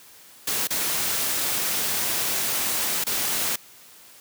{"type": "noise with dropouts", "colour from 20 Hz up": "white", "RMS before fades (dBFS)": -25, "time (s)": [0.47, 3.56], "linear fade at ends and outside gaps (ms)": 5, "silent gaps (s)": [[0.673, 0.704], [3.04, 3.066]], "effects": ["white hiss -49 dBFS RMS until 4.2 s", "high-pass 100 Hz 12 dB/octave"]}